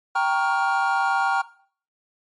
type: chord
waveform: triangle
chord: G half-diminished seventh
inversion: none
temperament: equal with one note detuned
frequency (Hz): 784 / 932.3 / 1108.7 / 1409.9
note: G5 / Bb5 / Db6 / F6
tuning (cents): 0 / 0 / 0 / +16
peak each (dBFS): -21 / -23 / -26 / -22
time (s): 0.15-1.42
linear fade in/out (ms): 10
effects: noise-tail reverb RT60 0.5 s tail -18 dB re dry + MP3 48 kbps